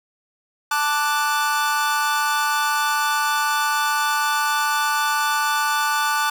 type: chord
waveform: 45% pulse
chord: D major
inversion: second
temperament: equal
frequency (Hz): 880 / 1174.7 / 1480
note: A5 / D6 / F#6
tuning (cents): 0 / 0 / 0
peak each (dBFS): -23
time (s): 0.71-6.3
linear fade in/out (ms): 5
effects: none